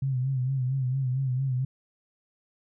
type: tone with vibrato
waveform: sine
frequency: 130.81 Hz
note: C3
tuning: in tune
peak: -24 dBFS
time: 0.02-1.65 s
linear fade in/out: 5 ms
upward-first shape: sine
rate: 4.4 Hz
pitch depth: 74 cents each way
effects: none